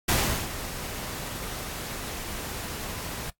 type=noise with ADSR envelope; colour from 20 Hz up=pink; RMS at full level=-22 dBFS; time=0.08-3.3 s; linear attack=9 ms; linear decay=380 ms; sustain=-13 dB; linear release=4 ms; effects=noise-tail reverb RT60 0.1 s tail -18 dB re dry + AAC 64 kbps